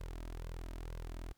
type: tone with flanger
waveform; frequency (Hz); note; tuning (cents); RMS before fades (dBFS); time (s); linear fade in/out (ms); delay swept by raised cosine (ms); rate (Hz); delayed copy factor
sawtooth; 41.54; E1; +14; -44; 0-1.33; 10; 1.9 to 3.2; 2.1; +0.6
effects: pink hiss -75 dBFS RMS until 1.37 s